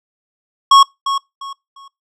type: tone with echo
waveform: square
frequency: 1100 Hz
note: C#6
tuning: 14 cents flat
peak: -5 dBFS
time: 0.71-0.83 s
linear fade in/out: 5 ms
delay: 350 ms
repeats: 3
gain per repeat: -11 dB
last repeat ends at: 1.88 s
effects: noise-tail reverb RT60 0.2 s tail -25 dB re dry + low-pass 6000 Hz 12 dB/octave